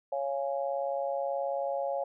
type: chord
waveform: sine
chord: Db major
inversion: none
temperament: just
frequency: 554.4 / 693 / 831.5 Hz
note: Db5 / F5 / Ab5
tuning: 0 / -14 / +2 cents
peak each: -31 / -35 / -37 dBFS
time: 0.12-2.04 s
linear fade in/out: 5 ms
effects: none